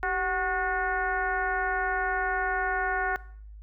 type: tone with frequency modulation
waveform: sine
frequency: 1100 Hz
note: C#6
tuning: 14 cents flat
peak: -25 dBFS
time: 0.03-3.16 s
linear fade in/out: 0 ms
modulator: 356 Hz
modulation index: 1.9
effects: noise-tail reverb RT60 0.6 s tail -20 dB re dry + added 52 Hz sine -42 dBFS peak until 3.62 s